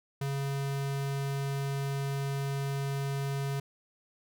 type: tone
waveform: square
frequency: 138.6 Hz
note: C#3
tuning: in tune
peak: -31 dBFS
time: 0.21-3.6 s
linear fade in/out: 5 ms
effects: none